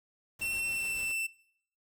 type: noise with tremolo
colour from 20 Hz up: pink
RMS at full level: -48 dBFS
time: 0.39-1.12 s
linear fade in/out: 5 ms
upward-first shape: triangle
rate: 7 Hz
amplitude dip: 45%
type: tone with pitch glide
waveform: 45% pulse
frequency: 2704 to 2671 Hz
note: E7 to E7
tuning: +43 to +22 cents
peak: -31 dBFS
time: 0.41-1.27 s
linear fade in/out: 10 ms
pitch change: -21 cents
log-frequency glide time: 0.61-1.02 s
effects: noise-tail reverb RT60 0.7 s tail -21 dB re dry